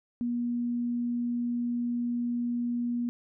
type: tone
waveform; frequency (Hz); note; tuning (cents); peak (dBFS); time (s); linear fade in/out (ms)
sine; 240; B3; -49; -27; 0.21-3.09; 0
effects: none